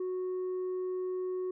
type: tone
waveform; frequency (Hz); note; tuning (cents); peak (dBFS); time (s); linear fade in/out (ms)
sine; 368.3; F#4; -8; -29; 0-1.51; 5
effects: tanh soft clip ceiling -31 dBFS